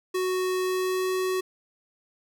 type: tone with pitch glide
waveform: square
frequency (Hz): 370 to 372.6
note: F#4 to F#4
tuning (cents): 0 to +12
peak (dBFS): -25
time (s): 0.14-1.41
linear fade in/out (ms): 10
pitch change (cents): +12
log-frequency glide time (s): 0.62-1.11
effects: none